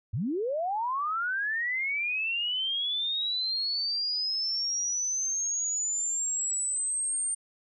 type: linear sweep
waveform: sine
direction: up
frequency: 84.7 to 8800 Hz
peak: -27 dBFS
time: 0.13-7.35 s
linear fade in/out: 10 ms
effects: none